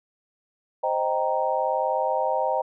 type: chord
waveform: sine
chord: C minor seventh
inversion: none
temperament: equal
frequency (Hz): 523.3 / 622.3 / 784 / 932.3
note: C5 / Eb5 / G5 / Bb5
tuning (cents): 0 / 0 / 0 / 0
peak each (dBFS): -27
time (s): 0.83-2.62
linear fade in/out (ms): 10
effects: none